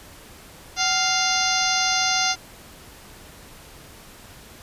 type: harmonic tone with a mistuned harmonic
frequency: 698.5 Hz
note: F5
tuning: in tune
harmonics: 1 / 2 / 3 / 4 / 5 / 6 / 7 / 8 / 9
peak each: -26 / -27 / -28 / -30 / -29 / -29 / -27 / -29 / -27 dBFS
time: 0.76-2.36 s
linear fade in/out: 50 ms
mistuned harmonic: 1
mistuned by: +130 cents
effects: pink hiss -45 dBFS RMS until 4.62 s + resampled to 32000 Hz